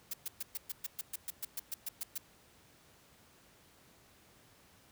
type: noise bursts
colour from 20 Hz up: blue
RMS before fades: -38 dBFS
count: 15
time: 0.11-2.18 s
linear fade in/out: 5 ms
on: 26 ms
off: 120 ms
effects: pink hiss -63 dBFS RMS until 4.91 s + high-pass 60 Hz 12 dB/octave